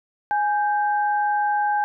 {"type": "tone pair together", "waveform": "sine", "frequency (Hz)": [830.6, 1566.5], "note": ["G#5", "G6"], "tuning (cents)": [0, -2], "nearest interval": "major seventh", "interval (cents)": 1098, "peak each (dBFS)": [-19, -27], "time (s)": [0.31, 1.84], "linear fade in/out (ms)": 0, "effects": []}